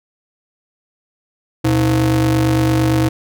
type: ring-modulated tone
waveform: square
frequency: 98.3 Hz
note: G2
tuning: 5 cents sharp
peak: -10 dBFS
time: 1.64-3.09 s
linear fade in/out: 10 ms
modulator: 221 Hz
effects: none